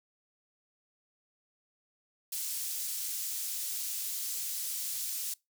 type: high-pass noise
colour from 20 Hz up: pink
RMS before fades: -36 dBFS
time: 2.32-5.34 s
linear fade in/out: 5 ms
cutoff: 6800 Hz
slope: 12 dB/octave
effects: noise-tail reverb RT60 0.2 s tail -23 dB re dry